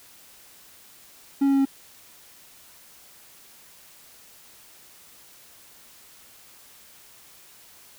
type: tone with pitch steps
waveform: triangle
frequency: 277.2 / 275.4 / 273.7 / 272 Hz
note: C#4 / C#4 / C#4 / C#4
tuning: 0 / -11 / -22 / -33 cents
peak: -15 dBFS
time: 1.41-1.654 s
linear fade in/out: 10 ms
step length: 61 ms
effects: white hiss -51 dBFS RMS until 7.98 s